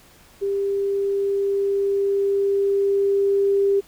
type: tone with level ramp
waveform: sine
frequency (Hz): 397.1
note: G4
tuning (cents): +22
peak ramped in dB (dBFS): -20 to -15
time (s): 0.41-3.81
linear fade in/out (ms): 20
effects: pink hiss -51 dBFS RMS until 3.87 s